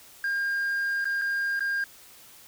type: tone with dropouts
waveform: sine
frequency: 1608 Hz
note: G6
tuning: 44 cents sharp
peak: -22 dBFS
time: 0.24-1.84 s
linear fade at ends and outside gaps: 2 ms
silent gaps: 1.044-1.054 / 1.215-1.218 / 1.594-1.606 s
effects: tanh soft clip ceiling -24 dBFS + white hiss -51 dBFS RMS until 2.47 s